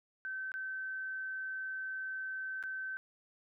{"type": "tone with dropouts", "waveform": "sine", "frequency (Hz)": 1539, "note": "G6", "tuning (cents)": -32, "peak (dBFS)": -37, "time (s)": [0.25, 2.97], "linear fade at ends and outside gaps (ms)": 0, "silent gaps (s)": [[0.518, 0.54], [2.627, 2.637]], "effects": []}